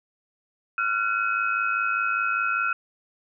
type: tone cluster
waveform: sine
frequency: 1375 / 1480 / 2546 Hz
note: F6 / F#6 / D#7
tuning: -27 / 0 / +39 cents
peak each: -24 / -28 / -29 dBFS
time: 0.78-2.73 s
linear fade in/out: 2 ms
effects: none